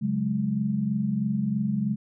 sine chord, C# suspended fourth, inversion none, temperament just, 138.59 / 184.79 / 207.9 Hz, C#3 / F#3 / G#3, 0 / -2 / +2 cents, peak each -30 / -30 / -25 dBFS, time 0.01-1.96 s, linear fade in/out 20 ms, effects none

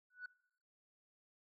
sine tone with exponential growth, 1480 Hz, F#6, in tune, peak -39 dBFS, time 0.1-0.26 s, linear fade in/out 5 ms, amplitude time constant 34 ms, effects noise-tail reverb RT60 0.8 s tail -23 dB re dry + tanh soft clip ceiling -41 dBFS

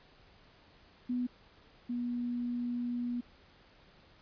sine tone pair in turn, 246.9 / 242 Hz, B3 / B3, 0 / -35 cents, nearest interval unison, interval 35 cents, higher first, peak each -30 / -32 dBFS, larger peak first, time 1.09-1.27 / 1.89-3.21 s, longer second, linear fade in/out 10 ms, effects pink hiss -61 dBFS RMS until 4.21 s + resampled to 11025 Hz

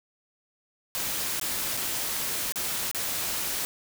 white noise with dropouts, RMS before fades -30 dBFS, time 0.95-3.65 s, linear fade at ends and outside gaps 0 ms, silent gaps 1.398-1.413 / 1.769-1.773 / 2.522-2.558 / 2.914-2.947 s, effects none

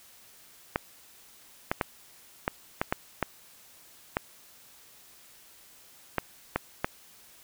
clicks, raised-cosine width 0.5 ms, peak -10 dBFS, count 11, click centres 0.759 / 1.715 / 1.812 / 2.479 / 2.815 / 2.925 / 3.227 / 4.169 / 6.183 / 6.56 / 6.845 s, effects white hiss -55 dBFS RMS until 7.43 s

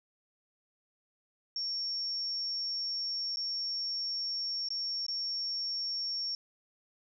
sine tone with dropouts, 5490 Hz, F8, 31 cents flat, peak -32 dBFS, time 1.56-6.35 s, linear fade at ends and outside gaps 1 ms, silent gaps 3.36-3.37 / 4.687-4.704 / 5.065-5.083 s, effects none

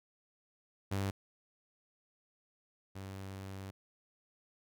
sawtooth tone pair in turn, 98 / 96.59 Hz, G2 / G2, 0 / -25 cents, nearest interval unison, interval 25 cents, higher first, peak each -29 / -39 dBFS, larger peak first, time 0.91-1.11 / 2.95-3.71 s, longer second, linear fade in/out 10 ms, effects none

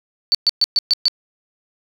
sine tone bursts, 4506 Hz, C#8, 28 cents sharp, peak -11 dBFS, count 6, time 0.32-1.082 s, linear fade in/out 0 ms, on 27 ms, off 120 ms, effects 7-bit

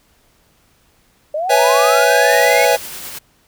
sine linear sweep, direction up, 583 to 2217 Hz, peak -17 dBFS, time 1.34-2.65 s, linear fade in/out 5 ms
square chord, C# minor seventh, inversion third, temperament equal, 493.9 / 554.4 / 659.3 / 830.6 Hz, B4 / C#5 / E5 / G#5, 0 / 0 / 0 / 0 cents, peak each -17 dBFS, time 1.49-2.77 s, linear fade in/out 20 ms
white noise with tremolo, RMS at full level -29 dBFS, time 2.3-3.19 s, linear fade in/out 10 ms, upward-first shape sine, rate 9.5 Hz, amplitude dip 25%
effects pink hiss -56 dBFS RMS until 3.47 s

